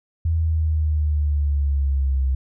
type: exponential sweep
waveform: sine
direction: down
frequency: 82.41 to 65.41 Hz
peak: -17 dBFS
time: 0.25-2.35 s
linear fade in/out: 5 ms
effects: none